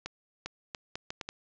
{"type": "accelerating click train", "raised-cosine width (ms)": 0.2, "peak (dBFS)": -19, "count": 7, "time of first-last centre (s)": [0.06, 1.29], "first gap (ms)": 400, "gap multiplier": 0.72, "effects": ["resampled to 16000 Hz", "10-bit"]}